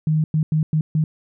sine tone bursts at uneven times, 155.56 Hz, D#3, in tune, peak -15 dBFS, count 5, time 0.07-0.24 / 0.34-0.43 / 0.52-0.63 / 0.73-0.81 / 0.95-1.04 s, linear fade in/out 2 ms, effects none

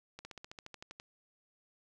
slowing click train, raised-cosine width 0.2 ms, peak -29 dBFS, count 12, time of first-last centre 0.19-0.999 s, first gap 60 ms, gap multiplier 1.04, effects none

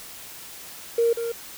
triangle tone with echo, 465.3 Hz, A#4, 3 cents flat, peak -13 dBFS, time 0.98-1.13 s, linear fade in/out 5 ms, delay 190 ms, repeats 1, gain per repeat -10 dB, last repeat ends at 1.32 s, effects tanh soft clip ceiling -15 dBFS + white hiss -41 dBFS RMS until 1.57 s

